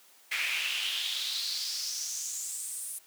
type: noise with high-pass filter sweep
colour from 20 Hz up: brown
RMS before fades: -34 dBFS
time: 0.31-2.99 s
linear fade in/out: 10 ms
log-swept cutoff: 2200 to 10000 Hz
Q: 4.5
effects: white hiss -59 dBFS RMS until 3.06 s + high-pass 300 Hz 12 dB/octave